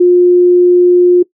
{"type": "tone", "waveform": "sine", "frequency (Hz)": 356, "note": "F4", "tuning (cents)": 33, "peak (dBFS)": -3, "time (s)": [0, 1.23], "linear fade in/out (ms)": 10, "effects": ["noise-tail reverb RT60 0.1 s tail -20 dB re dry"]}